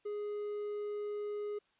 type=tone; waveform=triangle; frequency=415.3 Hz; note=G#4; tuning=in tune; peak=-34 dBFS; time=0.05-1.59 s; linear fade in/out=10 ms; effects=white hiss -73 dBFS RMS until 1.79 s + resampled to 8000 Hz